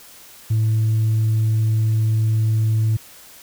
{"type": "tone", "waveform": "sine", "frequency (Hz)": 110, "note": "A2", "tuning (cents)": 0, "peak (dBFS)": -13, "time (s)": [0.5, 2.97], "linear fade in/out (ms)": 10, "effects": ["tanh soft clip ceiling -13 dBFS", "white hiss -44 dBFS RMS until 3.42 s"]}